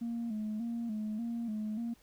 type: tone with vibrato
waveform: sine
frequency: 223.6 Hz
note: A3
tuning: 28 cents sharp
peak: -32 dBFS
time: 0.01-1.94 s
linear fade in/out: 10 ms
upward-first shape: square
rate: 1.7 Hz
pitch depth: 75 cents each way
effects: tanh soft clip ceiling -31 dBFS + pink hiss -65 dBFS RMS until 2.02 s